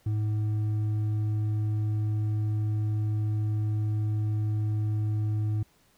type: tone with hard clipping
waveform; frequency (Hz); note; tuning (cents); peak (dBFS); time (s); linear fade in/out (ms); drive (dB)
sine; 106.7; G#2; +47; -26; 0.06-5.63; 5; 4
effects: pink hiss -64 dBFS RMS until 5.97 s